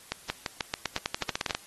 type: accelerating click train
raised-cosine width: 0.2 ms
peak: -11 dBFS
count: 16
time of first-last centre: 0.12-1.549 s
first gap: 180 ms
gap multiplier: 0.9
effects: white hiss -52 dBFS RMS until 1.66 s + AAC 32 kbps